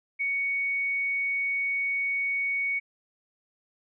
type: tone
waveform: sine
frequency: 2230 Hz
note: C#7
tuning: 10 cents sharp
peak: -25 dBFS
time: 0.19-2.8 s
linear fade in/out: 20 ms
effects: none